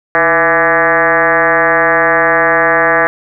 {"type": "tone with frequency modulation", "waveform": "sine", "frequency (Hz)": 1174.7, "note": "D6", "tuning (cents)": 0, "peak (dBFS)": -7, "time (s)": [0.15, 3.07], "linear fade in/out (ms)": 0, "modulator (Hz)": 171, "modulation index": 4.3, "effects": []}